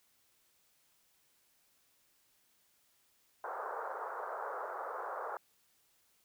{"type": "band-pass noise", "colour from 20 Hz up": "white", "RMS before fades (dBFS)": -41, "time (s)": [3.44, 5.37], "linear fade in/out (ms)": 2, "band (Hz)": [430, 1400], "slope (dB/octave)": 48, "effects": ["white hiss -72 dBFS RMS until 6.24 s"]}